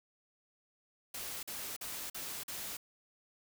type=noise bursts; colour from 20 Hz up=white; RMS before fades=-42 dBFS; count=5; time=1.14-2.77 s; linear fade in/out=5 ms; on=290 ms; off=45 ms; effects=none